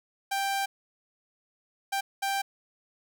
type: tone bursts at uneven times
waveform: sawtooth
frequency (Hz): 787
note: G5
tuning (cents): +7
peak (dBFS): -23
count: 3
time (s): 0.31-0.66 / 1.92-2.01 / 2.22-2.42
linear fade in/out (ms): 10
effects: none